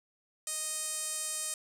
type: tone with band-pass filter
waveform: sawtooth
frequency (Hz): 622.3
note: D#5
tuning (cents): 0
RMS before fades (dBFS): -36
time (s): 0.47-1.54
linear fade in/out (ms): 2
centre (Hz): 8500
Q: 3.5
effects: none